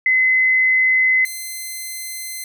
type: tone pair in turn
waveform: sine / 5% pulse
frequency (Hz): 2039 / 2060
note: C7 / C7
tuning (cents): -45 / -28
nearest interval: unison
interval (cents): 17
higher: second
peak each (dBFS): -12 / -17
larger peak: first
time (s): 0.06-1.25 / 1.25-2.44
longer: neither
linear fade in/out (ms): 2
effects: none